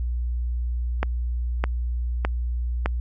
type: click train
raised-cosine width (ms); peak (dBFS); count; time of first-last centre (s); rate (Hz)
0.5; -8; 4; 1.03-2.859; 1.64
effects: added 60 Hz sine -23 dBFS peak until 3 s